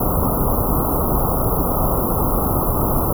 pink band-stop noise, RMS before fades -18 dBFS, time 0-3.13 s, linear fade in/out 5 ms, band 1300 to 11000 Hz, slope 96 dB/octave, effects none

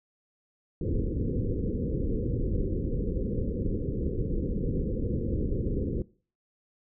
pink low-pass noise, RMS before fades -29 dBFS, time 0.81-6.02 s, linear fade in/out 2 ms, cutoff 510 Hz, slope 96 dB/octave, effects noise-tail reverb RT60 0.4 s tail -20 dB re dry

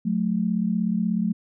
sine tone pair together, 182.19 / 218.7 Hz, F#3 / A3, -26 / -10 cents, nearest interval minor third, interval 316 cents, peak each -24 / -23 dBFS, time 0.05-1.33 s, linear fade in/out 10 ms, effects none

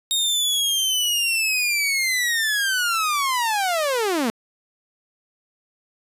sawtooth linear sweep, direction down, 3729 to 211.7 Hz, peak -16 dBFS, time 0.11-4.3 s, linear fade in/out 0 ms, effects resampled to 32000 Hz

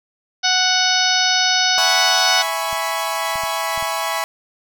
harmonic tone, 740 Hz, F#5, in tune, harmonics 1 / 2 / 3 / 4 / 5 / 6 / 7 / 8, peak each -22 / -21 / -25 / -23 / -22 / -23 / -21 / -24 dBFS, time 0.43-2.43 s, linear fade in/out 20 ms
sawtooth chord, C# minor seventh, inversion first, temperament equal, 659.3 / 830.6 / 987.8 / 1108.7 Hz, E5 / G#5 / B5 / C#6, 0 / 0 / 0 / 0 cents, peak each -22 dBFS, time 1.78-4.24 s, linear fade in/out 0 ms
clicks, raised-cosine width 5 ms, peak -26 dBFS, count 5, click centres 2.729 / 3.357 / 3.436 / 3.777 / 3.826 s
effects none

